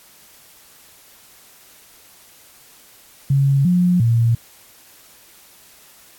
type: tone with pitch steps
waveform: sine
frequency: 138 / 178.6 / 116.1 Hz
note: C#3 / F3 / A#2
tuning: -7 / +39 / -7 cents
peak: -12 dBFS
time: 3.3-4.35 s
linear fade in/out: 5 ms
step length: 350 ms
effects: white hiss -48 dBFS RMS until 6.18 s + AAC 64 kbps